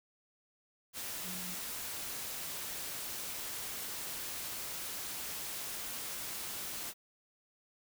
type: tone in noise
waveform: sine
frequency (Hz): 182.5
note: F#3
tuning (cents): -24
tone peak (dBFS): -46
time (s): 1.22-1.57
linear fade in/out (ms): 50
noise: white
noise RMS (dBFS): -41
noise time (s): 0.93-6.94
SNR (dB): -8
effects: none